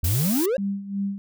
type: exponential sweep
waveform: triangle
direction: up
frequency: 75.4 to 570 Hz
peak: -18 dBFS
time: 0.03-0.57 s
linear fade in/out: 5 ms
type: noise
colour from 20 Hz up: blue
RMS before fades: -28 dBFS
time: 0.04-0.46 s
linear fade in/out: 5 ms
type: tone with tremolo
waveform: sine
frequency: 198.4 Hz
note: G3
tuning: 21 cents sharp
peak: -22 dBFS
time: 0.58-1.18 s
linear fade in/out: 0 ms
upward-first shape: sine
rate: 2.8 Hz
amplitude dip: 75%
effects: none